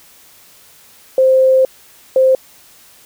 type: tone bursts at uneven times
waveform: sine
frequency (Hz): 523.3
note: C5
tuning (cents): 0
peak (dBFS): -7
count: 2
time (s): 1.18-1.65 / 2.16-2.35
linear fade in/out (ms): 2
effects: white hiss -45 dBFS RMS until 3.05 s